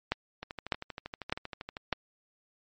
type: two click trains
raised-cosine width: 0.3 ms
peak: -22 / -11 dBFS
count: 18 / 4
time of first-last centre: 0.43-1.769 / 0.12-1.927 s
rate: 12.7 / 1.66 Hz
effects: MP3 32 kbps